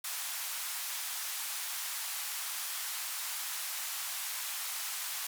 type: band-pass noise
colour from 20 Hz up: white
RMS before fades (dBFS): -38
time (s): 0.04-5.27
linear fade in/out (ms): 5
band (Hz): 810 to 16000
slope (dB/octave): 24
effects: none